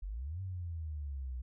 sine exponential two-way sweep, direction up then down, 42.94 to 96.6 to 60.8 Hz, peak -37 dBFS, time 0.02-1.42 s, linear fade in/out 10 ms, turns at 0.41 s, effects none

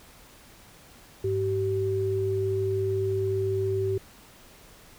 sine tone pair together, 101.8 / 384.3 Hz, G#2 / G4, -34 / -34 cents, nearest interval octave + major seventh, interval 2300 cents, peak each -29 / -25 dBFS, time 1.24-3.98 s, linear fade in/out 5 ms, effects pink hiss -52 dBFS RMS until 4.98 s

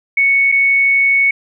sine tone with dropouts, 2217 Hz, C#7, in tune, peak -9 dBFS, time 0.17-1.31 s, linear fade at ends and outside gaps 5 ms, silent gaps 0.518-0.522 s, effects none

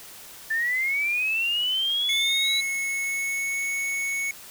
sine linear sweep, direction up, 1757 to 3965 Hz, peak -22 dBFS, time 0.5-2.61 s, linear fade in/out 10 ms
square tone with pitch glide, 2183 to 2213 Hz, C#7 to C#7, -27 to -3 cents, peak -26 dBFS, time 2.09-4.31 s, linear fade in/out 2 ms, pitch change +24 cents, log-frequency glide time 2.45-3.65 s
effects white hiss -44 dBFS RMS until 4.5 s

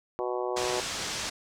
harmonic tone, 123.47 Hz, B2, in tune, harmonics 3 / 4 / 5 / 6 / 7 / 8 / 9, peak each -32 / -34 / -36 / -38 / -39 / -40 / -41 dBFS, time 0.19-0.8 s, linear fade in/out 0 ms
white low-pass noise, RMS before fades -34 dBFS, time 0.56-1.3 s, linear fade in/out 10 ms, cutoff 7000 Hz, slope 24 dB/octave
effects none

